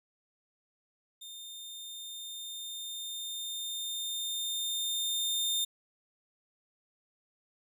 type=tone with level ramp; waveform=sawtooth; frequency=3628 Hz; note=A#7; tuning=48 cents flat; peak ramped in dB=-41 to -25 dBFS; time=1.21-5.65 s; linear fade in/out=10 ms; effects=none